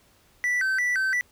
triangle tone with vibrato, 1742 Hz, A6, 18 cents flat, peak -20 dBFS, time 0.44-1.21 s, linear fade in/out 0 ms, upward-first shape square, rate 2.9 Hz, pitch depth 210 cents each way, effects pink hiss -60 dBFS RMS until 1.31 s

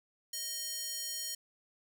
square tone with high-pass filter, 622.3 Hz, D#5, in tune, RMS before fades -39 dBFS, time 0.33-1.35 s, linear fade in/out 5 ms, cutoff 5400 Hz, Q 1.2, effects none

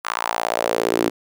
sawtooth tone with high-pass filter sweep, 57.3 Hz, A#1, 29 cents flat, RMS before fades -22 dBFS, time 0.04-1.1 s, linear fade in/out 20 ms, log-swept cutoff 1200 to 310 Hz, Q 2.8, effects none

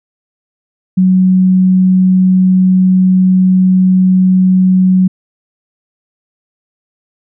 sine tone, 185.7 Hz, F#3, 7 cents sharp, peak -5 dBFS, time 0.97-5.08 s, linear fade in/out 10 ms, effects none

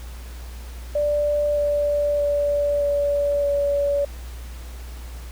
sine tone with pitch steps, 587.3 / 582.9 / 578.5 / 574.2 / 569.9 Hz, D5 / D5 / D5 / D5 / C#5, 0 / -13 / -26 / -39 / +48 cents, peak -18 dBFS, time 0.95-4.05 s, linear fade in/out 5 ms, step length 620 ms, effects added 60 Hz sine -33 dBFS peak until 5.31 s + pink hiss -45 dBFS RMS until 5.31 s

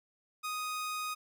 sawtooth tone, 1246 Hz, D#6, 2 cents sharp, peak -31 dBFS, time 0.43-1.15 s, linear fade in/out 20 ms, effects none

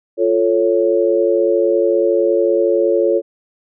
sine chord, F augmented, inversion none, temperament equal, 349.2 / 440 / 554.4 Hz, F4 / A4 / C#5, 0 / 0 / 0 cents, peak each -16 dBFS, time 0.17-3.22 s, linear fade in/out 50 ms, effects none

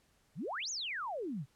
sine exponential two-way sweep, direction up then down, 119 to 7040 to 119 Hz, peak -36 dBFS, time 0.35-1.46 s, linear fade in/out 50 ms, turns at 0.7 s, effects pink hiss -71 dBFS RMS until 1.55 s + low-pass 12000 Hz 12 dB/octave

